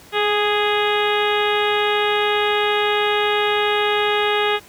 harmonic tone with a mistuned harmonic, 414.7 Hz, G#4, 3 cents flat, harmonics 1 / 2 / 3 / 4 / 5 / 6 / 7 / 8 / 9, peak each -20 / -23 / -25 / -26 / -27 / -28 / -28 / -29 / -30 dBFS, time 0.12-4.6 s, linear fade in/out 50 ms, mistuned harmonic 1, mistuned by +16 cents, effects pink hiss -45 dBFS RMS until 4.68 s + high-pass 60 Hz 12 dB/octave

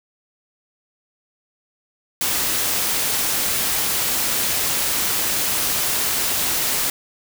white noise, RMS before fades -21 dBFS, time 2.21-6.9 s, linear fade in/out 2 ms, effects none

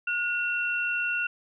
sine tone pair together, 1442.5 / 2723 Hz, F#6 / F7, -44 / -44 cents, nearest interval major seventh, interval 1100 cents, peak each -28 / -28 dBFS, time 0.07-1.27 s, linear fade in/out 5 ms, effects none

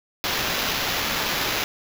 blue noise with sample-and-hold, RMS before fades -25 dBFS, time 0.24-1.64 s, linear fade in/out 0 ms, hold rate 8820 Hz, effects none

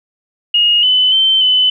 sine tone with pitch steps, 2865 / 3016 / 3099 / 3019 Hz, F7 / F#7 / G7 / F#7, +44 / +32 / -21 / +34 cents, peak -8 dBFS, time 0.54-1.7 s, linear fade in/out 5 ms, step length 290 ms, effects none

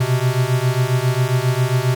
square beating tone pair, 123.47 / 130.87 Hz, B2 / C3, 0 / +1 cents, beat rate 7.4 Hz, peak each -19 dBFS, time 0-1.95 s, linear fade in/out 10 ms, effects none

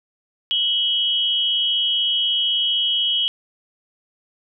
sine tone pair together, 2965 / 3252 Hz, F#7 / G#7, +3 / -37 cents, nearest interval major second, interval 160 cents, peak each -20 dBFS, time 0.51-3.28 s, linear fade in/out 0 ms, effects none

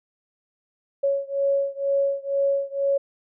sine beating tone pair, 554.4 / 556.5 Hz, C#5 / C#5, 0 / +7 cents, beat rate 2.1 Hz, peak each -23 / -24 dBFS, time 1.03-2.98 s, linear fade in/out 10 ms, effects none

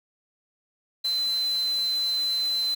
sine tone in noise, 4052 Hz, B7, 44 cents sharp, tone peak -23 dBFS, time 1.04-2.75 s, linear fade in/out 10 ms, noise white, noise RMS -41 dBFS, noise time 1.04-2.75 s, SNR +15 dB, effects none

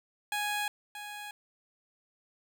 15% pulse tone with echo, 830.6 Hz, G#5, in tune, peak -24 dBFS, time 0.32-0.68 s, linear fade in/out 2 ms, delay 630 ms, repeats 1, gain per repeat -10 dB, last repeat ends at 1.31 s, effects none

